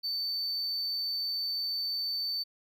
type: tone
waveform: triangle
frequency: 4543 Hz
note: C#8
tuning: 42 cents sharp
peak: -29 dBFS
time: 0.03-2.44 s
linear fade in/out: 20 ms
effects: none